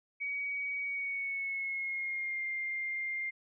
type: tone with pitch glide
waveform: sine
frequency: 2259 to 2108 Hz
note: C#7 to C7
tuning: +32 to +12 cents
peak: -33 dBFS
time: 0.2-3.31 s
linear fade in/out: 20 ms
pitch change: -120 cents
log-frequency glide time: 0.81-2.44 s
effects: none